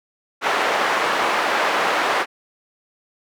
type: band-pass noise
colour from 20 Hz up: white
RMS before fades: -20 dBFS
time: 0.41-2.26 s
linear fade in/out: 50 ms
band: 460 to 1500 Hz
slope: 12 dB/octave
effects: none